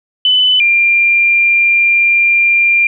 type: tone pair in turn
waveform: sine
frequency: 3008 / 2387 Hz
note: F#7 / D7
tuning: +28 / +28 cents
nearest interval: major third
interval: 400 cents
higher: first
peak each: -7 dBFS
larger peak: neither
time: 0.25-0.6 / 0.6-2.87 s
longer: second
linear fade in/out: 2 ms
effects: none